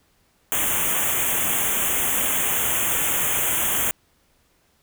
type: band-stop noise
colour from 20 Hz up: white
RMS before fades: -22 dBFS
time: 0.52-3.91 s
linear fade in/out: 0 ms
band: 3400 to 6300 Hz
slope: 96 dB/octave
effects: pink hiss -63 dBFS RMS until 4.82 s